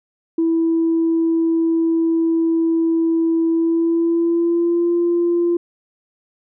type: tone with pitch glide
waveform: sine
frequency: 329 to 344.6 Hz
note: E4 to F4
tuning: -3 to -23 cents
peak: -13 dBFS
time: 0.38-5.57 s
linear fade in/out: 5 ms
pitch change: +80 cents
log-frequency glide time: 3.49-4.93 s
effects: tanh soft clip ceiling -10 dBFS